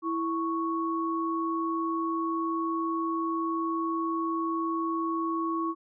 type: tone pair together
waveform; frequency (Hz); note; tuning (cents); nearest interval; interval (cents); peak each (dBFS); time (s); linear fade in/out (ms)
sine; 329.6 / 1108.6; E4 / C#6; 0 / 0; octave + major sixth; 2100; -29 / -30; 0.02-5.75; 50
effects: none